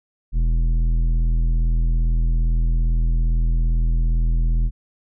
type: tone with tanh clipping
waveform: sine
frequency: 41.2 Hz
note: E1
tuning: in tune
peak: -17 dBFS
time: 0.32-4.71 s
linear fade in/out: 50 ms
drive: 10 dB
effects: none